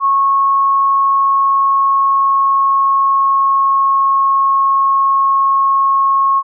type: tone with pitch glide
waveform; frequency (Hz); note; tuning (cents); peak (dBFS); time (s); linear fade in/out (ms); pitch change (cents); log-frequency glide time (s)
sine; 1097 to 1090.7; C#6 to C#6; -18 to -28; -9; 0-6.43; 50; -10; 0.83-4.23
effects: none